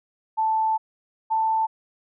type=tone pair in turn; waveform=sine; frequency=880 / 885.6 Hz; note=A5 / A5; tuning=0 / +11 cents; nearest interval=unison; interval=11 cents; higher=second; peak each=-19 dBFS; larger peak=neither; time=0.37-0.78 / 1.3-1.67 s; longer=first; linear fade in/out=20 ms; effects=none